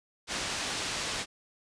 white low-pass noise, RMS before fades -34 dBFS, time 0.27-1.26 s, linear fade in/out 50 ms, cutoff 5600 Hz, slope 12 dB/octave, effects resampled to 22050 Hz

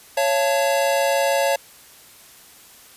square chord, Db augmented, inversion none, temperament equal with one note detuned, 554.4 / 680.5 / 880 Hz, Db5 / F5 / A5, 0 / -45 / 0 cents, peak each -20 / -24 / -25 dBFS, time 0.17-1.56 s, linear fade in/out 5 ms, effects white hiss -47 dBFS RMS until 2.96 s + resampled to 32000 Hz

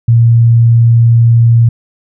sine tone, 116.54 Hz, A#2, in tune, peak -3 dBFS, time 0.08-1.69 s, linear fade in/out 5 ms, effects none

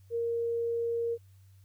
sine tone, 466.2 Hz, A#4, in tune, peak -28 dBFS, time 0.1-1.18 s, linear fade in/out 50 ms, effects added 96 Hz sine -54 dBFS peak until 1.64 s + white hiss -71 dBFS RMS until 1.64 s

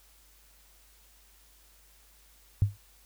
sine tone with exponential decay, 101.4 Hz, G#2, 41 cents flat, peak -16 dBFS, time 2.62-2.77 s, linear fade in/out 0 ms, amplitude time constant 31 ms, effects added 50 Hz sine -61 dBFS peak until 3.05 s + white hiss -61 dBFS RMS until 3.05 s

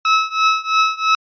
sawtooth tone with tremolo, 1296 Hz, E6, 30 cents flat, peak -6 dBFS, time 0.05-1.15 s, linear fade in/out 2 ms, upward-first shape triangle, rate 3 Hz, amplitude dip 95%, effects resampled to 11025 Hz

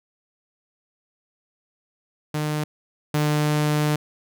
sawtooth tone pair in turn, 151.4 / 150.09 Hz, D#3 / D3, -47 / +38 cents, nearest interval unison, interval 15 cents, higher first, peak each -19 / -15 dBFS, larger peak second, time 2.34-2.64 / 3.14-3.96 s, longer second, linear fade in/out 5 ms, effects none

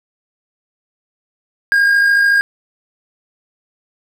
triangle tone with amplitude modulation, 1621 Hz, G#6, 42 cents flat, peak -6 dBFS, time 1.72-2.41 s, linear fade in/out 0 ms, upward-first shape sine, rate 53.7 Hz, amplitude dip 35%, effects none

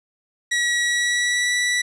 sawtooth tone with pitch glide, 1921 to 1958 Hz, B6 to B6, -48 to -15 cents, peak -15 dBFS, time 0.51-1.82 s, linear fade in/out 10 ms, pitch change +33 cents, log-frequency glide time 0.83-1.54 s, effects resampled to 22050 Hz + 9-bit

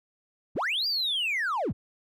triangle linear two-way sweep, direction up then down, 31.95 to 4854 to 31.95 Hz, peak -23 dBFS, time 0.55-1.73 s, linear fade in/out 20 ms, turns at 0.87 s, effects tanh soft clip ceiling -21 dBFS

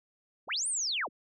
sine linear two-way sweep, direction up then down, 78.1 to 9280 to 97.7 Hz, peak -29 dBFS, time 0.47-1.09 s, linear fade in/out 50 ms, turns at 0.68 s, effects none

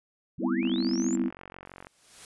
sine linear sweep, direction up, 75 to 7460 Hz, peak -36 dBFS, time 0.38-1.16 s, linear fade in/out 5 ms
sine chord, C major seventh, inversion second, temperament equal, 196 / 246.9 / 261.6 / 329.6 Hz, G3 / B3 / C4 / E4, 0 / 0 / 0 / 0 cents, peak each -32 / -28 / -32 / -29 dBFS, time 0.39-1.31 s, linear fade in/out 50 ms
click train, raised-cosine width 0.5 ms, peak -28 dBFS, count 58, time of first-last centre 0.63-1.869 s, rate 46 Hz
white noise with exponential growth, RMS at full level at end -45 dBFS, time 1.65-2.25 s, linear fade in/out 1 ms, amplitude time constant 130 ms
effects resampled to 24000 Hz

